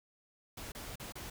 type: noise with dropouts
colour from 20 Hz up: pink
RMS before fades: -45 dBFS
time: 0.57-1.3 s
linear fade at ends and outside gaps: 5 ms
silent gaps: 0.72-0.749 / 0.957-0.997 / 1.123-1.154 s
effects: none